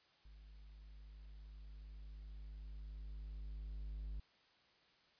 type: tone with level ramp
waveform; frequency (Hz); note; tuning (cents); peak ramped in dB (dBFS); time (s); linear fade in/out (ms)
triangle; 51.4; G#1; -17; -54 to -40; 0.25-4.2; 5
effects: white hiss -71 dBFS RMS until 5.19 s + resampled to 11025 Hz